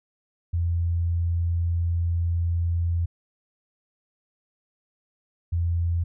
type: tone pair in turn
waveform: sine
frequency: 85.2 / 85.2 Hz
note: F2 / F2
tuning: -42 / -42 cents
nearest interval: unison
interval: 0 cents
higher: neither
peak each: -21 dBFS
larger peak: neither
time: 0.53-3.06 / 5.52-6.04 s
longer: first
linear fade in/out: 10 ms
effects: none